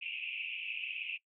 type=band-pass noise; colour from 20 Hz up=white; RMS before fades=-40 dBFS; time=0.01-1.18 s; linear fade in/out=20 ms; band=2400 to 2800 Hz; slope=96 dB/octave; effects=noise-tail reverb RT60 0.1 s tail -20 dB re dry